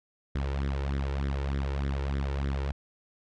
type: tone with flanger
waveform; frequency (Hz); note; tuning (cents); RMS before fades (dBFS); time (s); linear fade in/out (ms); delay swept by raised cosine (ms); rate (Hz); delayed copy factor
sawtooth; 69; C#2; -7; -30; 0.35-2.72; 5; 0.54 to 2.24; 3.3; +0.7
effects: low-pass 4000 Hz 12 dB/octave